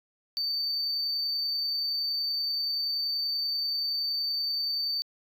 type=tone with amplitude modulation; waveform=sine; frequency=4575 Hz; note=D8; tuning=46 cents flat; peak=-24 dBFS; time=0.37-5.02 s; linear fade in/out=0 ms; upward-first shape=sine; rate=30.5 Hz; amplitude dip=25%; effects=tanh soft clip ceiling -25 dBFS